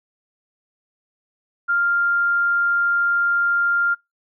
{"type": "tone", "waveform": "sine", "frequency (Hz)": 1396.9, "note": "F6", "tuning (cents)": 0, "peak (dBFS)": -16, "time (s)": [1.68, 3.95], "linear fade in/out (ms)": 20, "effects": ["noise-tail reverb RT60 0.2 s tail -25 dB re dry"]}